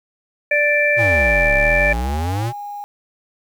harmonic tone, 587.3 Hz, D5, in tune, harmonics 1 / 3 / 4, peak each -18 / -18 / -17 dBFS, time 0.51-1.93 s, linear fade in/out 5 ms
square exponential two-way sweep, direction down then up, 125.2 to 32.7 to 125.2 Hz, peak -20 dBFS, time 0.96-2.53 s, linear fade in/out 50 ms, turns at 1.54 s
sine tone, 819 Hz, G#5, 24 cents flat, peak -27 dBFS, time 0.99-2.84 s, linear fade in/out 0 ms
effects 8-bit

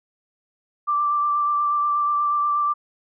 sine tone with vibrato, 1174.7 Hz, D6, in tune, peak -18 dBFS, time 0.87-2.74 s, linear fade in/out 20 ms, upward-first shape sine, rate 8.3 Hz, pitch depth 15 cents each way, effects none

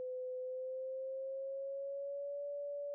sine tone with pitch glide, 508 to 573.5 Hz, B4 to D5, +49 to -41 cents, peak -39 dBFS, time 0-2.94 s, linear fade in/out 0 ms, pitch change +210 cents, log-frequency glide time 0.39-2.45 s, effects none

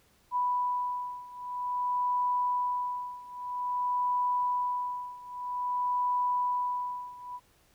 sine beating tone pair, 987.8 / 988.31 Hz, B5 / B5, 0 / +1 cents, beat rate 0.51 Hz, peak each -30 / -32 dBFS, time 0.31-7.4 s, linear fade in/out 50 ms, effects pink hiss -65 dBFS RMS until 7.74 s

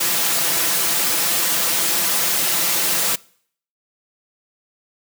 white noise with comb filter, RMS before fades -19 dBFS, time 0-3.16 s, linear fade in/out 10 ms, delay 5.9 ms, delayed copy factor +0.6, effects noise-tail reverb RT60 0.6 s tail -24 dB re dry + high-pass 150 Hz 12 dB/octave

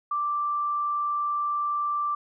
sine tone, 1174.7 Hz, D6, in tune, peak -24 dBFS, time 0.11-2.15 s, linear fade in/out 5 ms, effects none

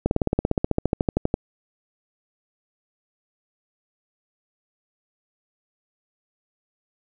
slowing click train, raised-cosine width 2 ms, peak -6 dBFS, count 20, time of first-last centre 0.06-1.341 s, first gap 51 ms, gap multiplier 1.03, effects none

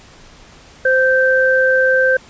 sine tone pair together, 520 / 1561 Hz, C5 / G6, -11 / -8 cents, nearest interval octave + perfect fifth, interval 1903 cents, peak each -13 dBFS, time 0.85-2.17 s, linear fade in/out 5 ms, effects pink hiss -43 dBFS RMS until 2.29 s + resampled to 16000 Hz

